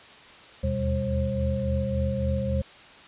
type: tone cluster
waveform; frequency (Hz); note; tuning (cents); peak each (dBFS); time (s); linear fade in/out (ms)
sine; 77.4 / 81 / 124.8 / 199.7 / 535; D#2 / E2 / B2 / G3 / C5; -9 / -30 / +19 / +32 / +38; -30; 0.63-2.62; 10
effects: white hiss -48 dBFS RMS until 3.07 s + resampled to 8000 Hz